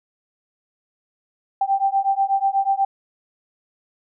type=beating tone pair; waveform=sine; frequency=780 / 788.2 Hz; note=G5 / G5; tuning=-9 / +9 cents; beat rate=8.2 Hz; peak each=-20 dBFS; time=1.61-2.85 s; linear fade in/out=5 ms; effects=none